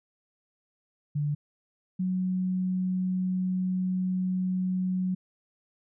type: tone pair in turn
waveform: sine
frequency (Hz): 146.83 / 184.66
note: D3 / F#3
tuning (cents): 0 / -3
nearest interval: major third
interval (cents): 397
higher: second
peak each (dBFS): -25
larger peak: neither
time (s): 1.15-1.35 / 1.99-5.15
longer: second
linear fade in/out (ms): 10
effects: none